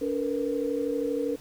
sine tone cluster, 285.4 / 454.7 / 487.3 Hz, D4 / A#4 / B4, -49 / -43 / -23 cents, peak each -30 dBFS, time 0.01-1.36 s, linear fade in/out 10 ms, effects pink hiss -51 dBFS RMS until 1.4 s

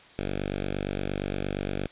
5% pulse tone with notch filter, 48.61 Hz, G1, 14 cents flat, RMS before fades -31 dBFS, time 0.19-1.87 s, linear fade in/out 0 ms, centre 1100 Hz, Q 1.4, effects white hiss -52 dBFS RMS until 1.91 s + resampled to 8000 Hz

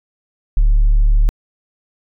sine tone, 36.63 Hz, D1, 4 cents flat, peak -6 dBFS, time 0.57-1.29 s, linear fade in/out 0 ms, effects tanh soft clip ceiling -7 dBFS

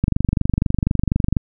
click train, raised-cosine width 5 ms, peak -4 dBFS, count 33, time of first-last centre 0.04-1.368 s, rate 24.1 Hz, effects none

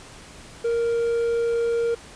triangle tone, 466.6 Hz, A#4, 2 cents sharp, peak -18 dBFS, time 0.64-1.95 s, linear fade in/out 10 ms, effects pink hiss -44 dBFS RMS until 2.15 s + resampled to 22050 Hz

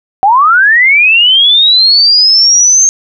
sine linear sweep, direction up, 743 to 6430 Hz, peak -3 dBFS, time 0.23-2.89 s, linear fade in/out 0 ms, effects none

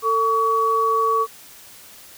sine tone pair together, 448.3 / 1131.1 Hz, A4 / C#6, +32 / +35 cents, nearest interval octave + major third, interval 1603 cents, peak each -22 / -17 dBFS, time 0.02-1.27 s, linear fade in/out 50 ms, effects white hiss -44 dBFS RMS until 2.17 s

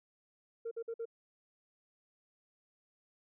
sine tone bursts, 459.5 Hz, A#4, 25 cents flat, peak -35 dBFS, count 4, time 0.65-1.055 s, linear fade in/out 10 ms, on 63 ms, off 51 ms, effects tanh soft clip ceiling -34 dBFS

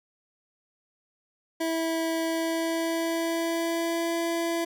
25% pulse tone with pitch glide, 327.1 to 335.7 Hz, E4 to E4, -13 to +32 cents, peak -22 dBFS, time 1.6-4.65 s, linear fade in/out 10 ms, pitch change +45 cents, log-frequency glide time 2.25-4.18 s, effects none

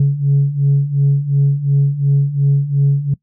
sine beating tone pair, 138.59 / 141.39 Hz, C#3 / C#3, 0 / +35 cents, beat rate 2.8 Hz, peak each -15 / -11 dBFS, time 0-3.14 s, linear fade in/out 5 ms, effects noise-tail reverb RT60 0.1 s tail -21 dB re dry + tanh soft clip ceiling -6 dBFS

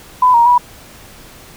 sine tone with pitch steps, 1002 / 939 / 976 Hz, B5 / A#5 / B5, +25 / +12 / -21 cents, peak -6 dBFS, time 0.22-0.58 s, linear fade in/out 5 ms, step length 120 ms, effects pink hiss -39 dBFS RMS until 1.56 s

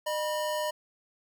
square tone pair together, 608.7 / 973 Hz, D#5 / B5, -38 / -26 cents, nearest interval minor sixth, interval 812 cents, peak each -31 / -34 dBFS, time 0.06-0.71 s, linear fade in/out 10 ms, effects none

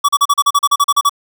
square tone bursts, 1141 Hz, C#6, 50 cents sharp, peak -9 dBFS, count 13, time 0.04-1.095 s, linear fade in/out 10 ms, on 47 ms, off 37 ms, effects none

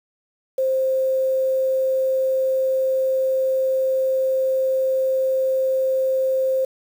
sine tone with quantisation, 526 Hz, C5, 9 cents sharp, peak -17 dBFS, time 0.58-6.65 s, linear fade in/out 5 ms, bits 7, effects none

